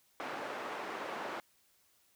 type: band-pass noise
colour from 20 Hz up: white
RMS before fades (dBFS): -41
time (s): 0.2-1.4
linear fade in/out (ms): 0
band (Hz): 340 to 1200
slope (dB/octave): 12
effects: white hiss -70 dBFS RMS until 2.15 s